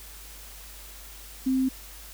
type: tone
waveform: sine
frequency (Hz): 261.6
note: C4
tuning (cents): 0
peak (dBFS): -21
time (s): 1.46-1.69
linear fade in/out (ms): 10
effects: added 50 Hz sine -46 dBFS peak until 2.13 s + white hiss -46 dBFS RMS until 2.13 s